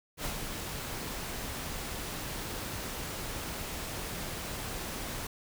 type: noise with ADSR envelope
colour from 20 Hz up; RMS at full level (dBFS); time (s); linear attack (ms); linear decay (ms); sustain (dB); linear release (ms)
pink; -34; 0.17-5.27; 77; 99; -4; 4
effects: none